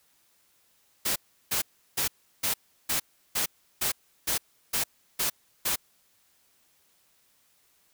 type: noise bursts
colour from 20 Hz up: white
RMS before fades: -27 dBFS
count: 11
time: 1.05-5.76 s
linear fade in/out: 10 ms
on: 110 ms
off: 350 ms
effects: white hiss -66 dBFS RMS until 7.93 s